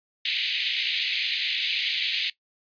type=band-pass noise; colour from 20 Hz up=white; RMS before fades=-27 dBFS; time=0.25-2.3 s; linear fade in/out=5 ms; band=2100 to 4200 Hz; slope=48 dB/octave; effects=noise-tail reverb RT60 0.1 s tail -18 dB re dry + resampled to 11025 Hz